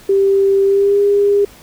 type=tone with pitch glide; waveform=sine; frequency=392.5 to 404.9 Hz; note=G4 to G#4; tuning=+2 to -44 cents; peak=-9 dBFS; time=0.09-1.45 s; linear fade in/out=5 ms; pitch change=+54 cents; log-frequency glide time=0.64-1 s; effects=pink hiss -42 dBFS RMS until 1.62 s